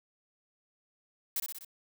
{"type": "noise with echo", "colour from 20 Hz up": "blue", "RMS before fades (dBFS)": -32, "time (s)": [1.36, 1.4], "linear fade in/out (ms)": 2, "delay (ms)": 62, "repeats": 4, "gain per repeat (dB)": -4, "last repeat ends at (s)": 1.648, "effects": []}